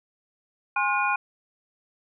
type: tone cluster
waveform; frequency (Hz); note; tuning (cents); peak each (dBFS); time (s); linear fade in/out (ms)
sine; 824 / 1062 / 1436 / 2450; G#5 / C6 / F6 / D#7; -14 / +25 / +48 / -27; -27; 0.76-1.16; 5
effects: none